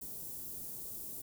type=band-stop noise; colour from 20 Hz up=white; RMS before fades=-44 dBFS; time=0.01-1.22 s; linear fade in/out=10 ms; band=380 to 11000 Hz; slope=12 dB/octave; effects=none